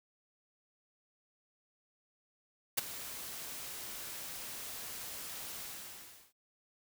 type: noise with ADSR envelope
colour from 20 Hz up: white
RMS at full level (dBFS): -28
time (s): 2.77-6.33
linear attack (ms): 13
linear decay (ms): 15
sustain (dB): -16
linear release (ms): 720
effects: none